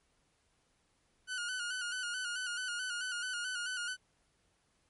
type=tone with vibrato; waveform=sawtooth; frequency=1466 Hz; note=F#6; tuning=16 cents flat; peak=-32 dBFS; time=1.27-3.97 s; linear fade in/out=50 ms; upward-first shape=square; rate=4.6 Hz; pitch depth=47 cents each way; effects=pink hiss -74 dBFS RMS until 4.89 s + MP3 48 kbps